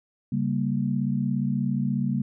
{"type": "chord", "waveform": "sine", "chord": "G diminished", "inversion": "second", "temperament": "equal", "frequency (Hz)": [138.59, 196, 233.1], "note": ["Db3", "G3", "Bb3"], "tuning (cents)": [0, 0, 0], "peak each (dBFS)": -27, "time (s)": [0.32, 2.22], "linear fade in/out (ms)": 5, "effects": []}